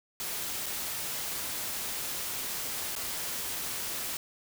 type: noise with dropouts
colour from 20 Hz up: white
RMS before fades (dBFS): -35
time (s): 0.2-4.17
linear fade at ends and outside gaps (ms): 1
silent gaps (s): 0.66-0.664 / 2.953-2.962
effects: none